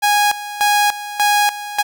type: tone with tremolo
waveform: sawtooth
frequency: 826 Hz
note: G#5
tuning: 10 cents flat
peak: -8 dBFS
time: 0.02-1.83 s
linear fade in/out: 20 ms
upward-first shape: square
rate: 1.7 Hz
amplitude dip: 80%
effects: none